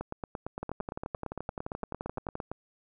two click trains, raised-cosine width 1 ms, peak -21 / -21 dBFS, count 21 / 23, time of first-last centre 0.63-2.354 / 0.01-2.516 s, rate 11.6 / 8.78 Hz, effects none

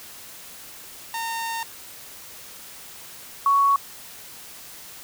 sawtooth / sine tone pair in turn, 915 / 1115 Hz, A#5 / C#6, -32 / +10 cents, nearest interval minor third, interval 342 cents, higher second, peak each -23 / -15 dBFS, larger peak second, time 1.14-1.63 / 3.46-3.76 s, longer first, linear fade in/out 2 ms, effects white hiss -42 dBFS RMS until 5.03 s

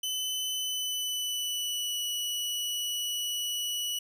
sawtooth tone with pitch glide, 3025 to 2942 Hz, F#7 to F#7, +38 to -11 cents, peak -27 dBFS, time 0.03-3.99 s, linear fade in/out 5 ms, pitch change -49 cents, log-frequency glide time 0.52-2.04 s, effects none

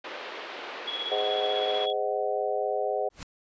pink band-pass noise, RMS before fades -39 dBFS, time 0.04-1.86 s, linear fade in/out 5 ms, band 380 to 3700 Hz, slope 24 dB/octave
sine tone with tremolo, 3346 Hz, G#7, 12 cents sharp, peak -29 dBFS, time 0.87-1.93 s, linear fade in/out 10 ms, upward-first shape square, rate 16 Hz, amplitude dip 50%
sine chord, Ab dominant seventh, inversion none, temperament just, 415.3 / 519.1 / 623 / 747.5 Hz, Ab4 / C5 / Eb5 / Gb5, 0 / -14 / +2 / +17 cents, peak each -31 dBFS, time 1.11-3.09 s, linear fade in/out 10 ms
pink noise with exponential growth, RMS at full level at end -35 dBFS, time 3.1-3.23 s, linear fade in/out 1 ms, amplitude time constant 28 ms
effects resampled to 16000 Hz

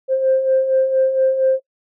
sine beating tone pair, 523.3 / 527.6 Hz, C5 / C5, 0 / +14 cents, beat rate 4.3 Hz, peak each -21 / -13 dBFS, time 0.08-1.6 s, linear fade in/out 50 ms, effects noise-tail reverb RT60 0.1 s tail -21 dB re dry + tanh soft clip ceiling -7 dBFS

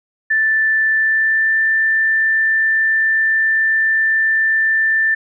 sine tone with pitch glide, 1763 to 1776.3 Hz, A6 to A6, +3 to +16 cents, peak -12 dBFS, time 0.3-5.15 s, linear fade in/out 10 ms, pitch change +13 cents, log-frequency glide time 0.92-1.56 s, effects none

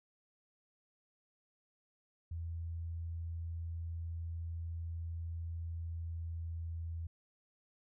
sine tone with pitch glide, 83.4 to 82.92 Hz, E2 to E2, +21 to +11 cents, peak -38 dBFS, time 2.31-7.07 s, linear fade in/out 5 ms, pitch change -10 cents, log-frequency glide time 5.59-6.71 s, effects none

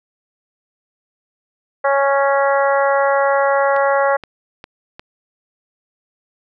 harmonic tone, 277.2 Hz, C#4, in tune, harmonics 2 / 3 / 4 / 5 / 6 / 7, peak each -15 / -19 / -21 / -23 / -25 / -26 dBFS, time 1.84-4.17 s, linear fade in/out 10 ms
clicks, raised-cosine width 0.3 ms, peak -18 dBFS, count 4, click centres 3.764 / 4.237 / 4.641 / 4.995 s
effects none

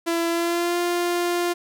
sawtooth tone with pitch glide, 336.1 to 349.4 Hz, E4 to F4, +34 to +1 cents, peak -17 dBFS, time 0.06-1.54 s, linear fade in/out 20 ms, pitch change +67 cents, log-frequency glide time 0.28-0.78 s, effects none

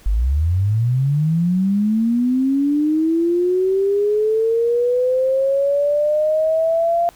sine linear sweep, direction up, 45.74 to 692 Hz, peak -14 dBFS, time 0.06-7.09 s, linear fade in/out 0 ms, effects pink hiss -49 dBFS RMS until 7.15 s

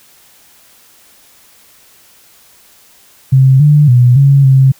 sine tone with pitch steps, 132.6 / 148.3 / 123.2 / 138.8 / 133.4 Hz, C3 / D3 / B2 / C#3 / C3, +23 / +17 / -4 / +3 / +34 cents, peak -3 dBFS, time 3.32-4.72 s, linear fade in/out 10 ms, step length 280 ms, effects white hiss -45 dBFS RMS until 4.79 s

